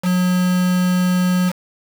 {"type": "tone with quantisation", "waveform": "triangle", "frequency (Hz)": 181.3, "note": "F#3", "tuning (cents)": -35, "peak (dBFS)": -12, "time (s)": [0.02, 1.53], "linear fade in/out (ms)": 50, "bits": 4, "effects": []}